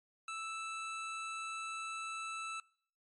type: tone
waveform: 25% pulse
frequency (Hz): 1318.5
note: E6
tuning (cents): 0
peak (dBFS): -36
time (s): 0.28-2.6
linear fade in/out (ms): 2
effects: noise-tail reverb RT60 0.6 s tail -25 dB re dry + MP3 48 kbps